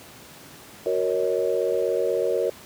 sine chord, D# minor seventh, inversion first, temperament equal with one note detuned, 370 / 466.2 / 554.4 / 630.9 Hz, F#4 / A#4 / C#5 / D#5, 0 / 0 / 0 / +24 cents, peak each -27 / -24 / -26 / -30 dBFS, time 0.86-2.5 s, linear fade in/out 2 ms, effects pink hiss -45 dBFS RMS until 2.65 s + high-pass 100 Hz 12 dB/octave

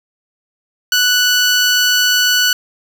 15% pulse tone, 1482 Hz, F#6, 2 cents sharp, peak -4 dBFS, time 0.92-2.53 s, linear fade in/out 2 ms, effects none

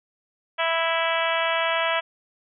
harmonic tone, 329.6 Hz, E4, in tune, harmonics 2 / 3 / 4 / 5 / 6 / 7 / 8 / 9 / 10, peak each -26 / -28 / -29 / -30 / -31 / -31 / -32 / -33 / -33 dBFS, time 0.58-2.01 s, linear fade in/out 20 ms, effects none

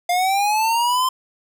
square linear sweep, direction up, 698.5 to 1042 Hz, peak -17 dBFS, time 0.09-1.09 s, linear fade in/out 5 ms, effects none

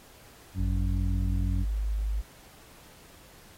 harmonic tone, 93.7 Hz, F#2, 22 cents sharp, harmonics 1 / 2 / 3, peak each -29 / -35 / -39 dBFS, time 0.54-1.66 s, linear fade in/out 50 ms
sine tone, 51.91 Hz, G#1, in tune, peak -26 dBFS, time 0.58-2.22 s, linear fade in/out 20 ms
effects pink hiss -54 dBFS RMS until 3.57 s + AAC 48 kbps

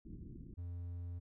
pink low-pass noise, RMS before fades -50 dBFS, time 0.05-0.54 s, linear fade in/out 2 ms, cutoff 350 Hz, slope 48 dB/octave
triangle tone, 87.31 Hz, F2, in tune, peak -39 dBFS, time 0.57-1.2 s, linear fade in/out 20 ms
effects none

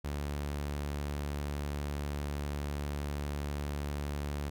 sawtooth tone, 72.4 Hz, D2, 24 cents flat, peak -30 dBFS, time 0.04-4.5 s, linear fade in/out 10 ms, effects none

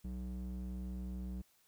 square tone with band-pass filter, 62.1 Hz, B1, 10 cents sharp, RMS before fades -42 dBFS, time 0.04-1.42 s, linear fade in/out 10 ms, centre 130 Hz, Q 6.6, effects white hiss -71 dBFS RMS until 1.67 s

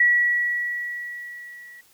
sine tone with level ramp, 1934 Hz, B6, 37 cents flat, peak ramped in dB -13 to -42 dBFS, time 0-1.81 s, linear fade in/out 5 ms, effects white hiss -57 dBFS RMS until 1.93 s

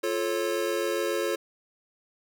square chord, F augmented, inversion none, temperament just, 349.2 / 436.5 / 545.7 Hz, F4 / A4 / C#5, 0 / -14 / -27 cents, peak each -31 dBFS, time 0.03-1.36 s, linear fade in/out 10 ms, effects none

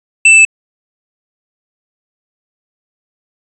square tone with pitch steps, 2662 / 2645 / 2628 Hz, E7 / E7 / E7, +16 / +5 / -6 cents, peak -3 dBFS, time 0.25-0.451 s, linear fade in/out 5 ms, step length 67 ms, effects resampled to 22050 Hz

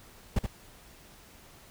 brown noise with echo, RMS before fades -24 dBFS, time 0.36-0.39 s, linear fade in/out 5 ms, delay 75 ms, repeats 1, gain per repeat -6 dB, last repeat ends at 0.465 s, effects pink hiss -54 dBFS RMS until 1.7 s

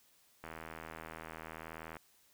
click train, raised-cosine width 0.5 ms, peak -30 dBFS, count 124, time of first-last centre 0.44-1.968 s, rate 80.5 Hz, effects white hiss -68 dBFS RMS until 2.33 s

